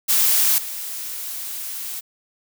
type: noise with level steps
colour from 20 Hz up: blue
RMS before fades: -17 / -30 dBFS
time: 0.08-2.01 s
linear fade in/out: 20 ms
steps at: 0.58 s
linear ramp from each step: 2 ms
effects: none